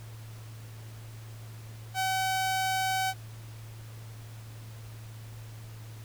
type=tone; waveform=sawtooth; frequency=760 Hz; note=F#5; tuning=46 cents sharp; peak=-23 dBFS; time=1.94-3.14 s; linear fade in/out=50 ms; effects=added 111 Hz sine -42 dBFS peak until 6.04 s + pink hiss -53 dBFS RMS until 6.04 s